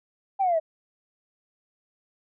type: exponential sweep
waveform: sine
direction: down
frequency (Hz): 803 to 622.3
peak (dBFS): -19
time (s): 0.39-0.6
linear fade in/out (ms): 20
effects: tanh soft clip ceiling -15 dBFS